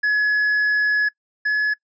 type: tone pair in turn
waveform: triangle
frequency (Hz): 1694 / 1701.3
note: G#6 / G#6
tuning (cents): +34 / +41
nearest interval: unison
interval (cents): 7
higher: second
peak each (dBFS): -14 / -15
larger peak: first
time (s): 0.03-1.09 / 1.45-1.74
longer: first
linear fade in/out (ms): 10
effects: noise-tail reverb RT60 0.1 s tail -24 dB re dry + resampled to 16000 Hz